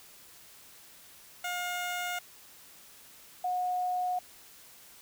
15% pulse / sine tone pair in turn, 713 / 726.3 Hz, F5 / F#5, +36 / -32 cents, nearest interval unison, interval 32 cents, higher second, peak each -26 / -28 dBFS, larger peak first, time 1.44-2.19 / 3.44-4.19 s, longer neither, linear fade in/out 5 ms, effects white hiss -54 dBFS RMS until 5.01 s

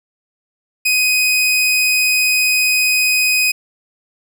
sawtooth tone, 2505 Hz, D#7, 11 cents sharp, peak -9 dBFS, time 0.85-3.52 s, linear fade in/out 10 ms, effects none

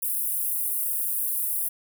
pink high-pass noise, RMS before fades -27 dBFS, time 0.02-1.69 s, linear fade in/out 10 ms, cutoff 9900 Hz, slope 48 dB/octave, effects none

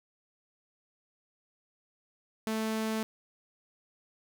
sawtooth tone, 220 Hz, A3, in tune, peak -26 dBFS, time 2.47-3.03 s, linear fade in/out 0 ms, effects none

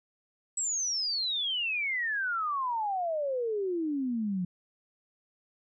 sine exponential sweep, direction down, 7902 to 174.61 Hz, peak -28 dBFS, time 0.57-4.45 s, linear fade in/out 5 ms, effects none

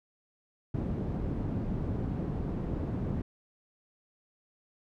white low-pass noise, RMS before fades -33 dBFS, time 0.74-3.22 s, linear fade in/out 5 ms, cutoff 220 Hz, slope 12 dB/octave, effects none

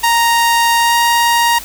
sawtooth tone with pitch glide, 932.3 to 938.8 Hz, A#5 to A#5, 0 to +12 cents, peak -6 dBFS, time 0.03-1.59 s, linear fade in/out 10 ms, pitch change +12 cents, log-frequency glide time 0.79-0.96 s, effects added 50 Hz sine -40 dBFS peak until 1.64 s + white hiss -31 dBFS RMS until 1.64 s

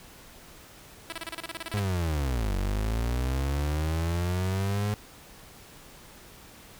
5% pulse tone bursts, 329.6 Hz, E4, in tune, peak -22 dBFS, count 13, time 1.1-1.794 s, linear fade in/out 0 ms, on 22 ms, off 34 ms
35% pulse linear two-way sweep, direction down then up, 105.2 to 46.25 to 105.2 Hz, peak -24 dBFS, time 1.74-4.94 s, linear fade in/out 0 ms, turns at 2.55 s
effects pink hiss -50 dBFS RMS until 6.79 s

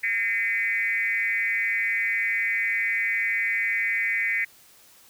sine tone with frequency modulation, 2046 Hz, C7, 39 cents flat, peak -22 dBFS, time 0.03-4.45 s, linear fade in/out 10 ms, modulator 210 Hz, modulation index 1.2, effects white hiss -54 dBFS RMS until 5.09 s

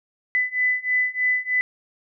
sine beating tone pair, 2000 / 2003.2 Hz, B6 / B6, +21 / +24 cents, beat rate 3.2 Hz, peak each -23 / -22 dBFS, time 0.35-1.61 s, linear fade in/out 0 ms, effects none

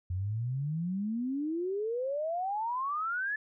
sine exponential sweep, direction up, 87.31 to 1746 Hz, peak -30 dBFS, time 0.1-3.36 s, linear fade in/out 5 ms, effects none

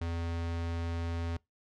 square tone, 84.2 Hz, E2, 37 cents sharp, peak -33 dBFS, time 0.01-1.37 s, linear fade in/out 5 ms, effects noise-tail reverb RT60 0.2 s tail -25 dB re dry + low-pass 5000 Hz 12 dB/octave

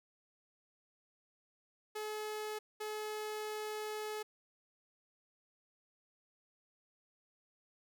sawtooth tone bursts at uneven times, 427 Hz, G#4, 48 cents sharp, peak -35 dBFS, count 2, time 1.95-2.59 / 2.8-4.23 s, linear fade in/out 10 ms, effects none

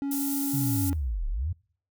triangle tone, 278.9 Hz, C#4, 11 cents sharp, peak -25 dBFS, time 0.02-0.93 s, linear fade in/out 0 ms
pink high-pass noise, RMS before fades -33 dBFS, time 0.11-0.9 s, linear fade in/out 5 ms, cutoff 11000 Hz, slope 12 dB/octave
sine linear two-way sweep, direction down then up, 143.6 to 31.36 to 94.1 Hz, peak -26 dBFS, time 0.53-1.53 s, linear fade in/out 10 ms, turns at 1.28 s
effects noise-tail reverb RT60 0.5 s tail -24 dB re dry

